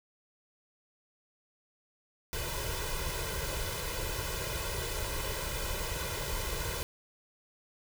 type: noise with comb filter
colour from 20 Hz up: pink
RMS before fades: -35 dBFS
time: 2.33-6.83 s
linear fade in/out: 0 ms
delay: 2 ms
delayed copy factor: +0.85
effects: none